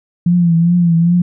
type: tone with vibrato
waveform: sine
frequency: 171 Hz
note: F3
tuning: 36 cents flat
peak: -8 dBFS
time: 0.26-1.22 s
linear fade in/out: 5 ms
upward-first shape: triangle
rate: 2.5 Hz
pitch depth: 68 cents each way
effects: none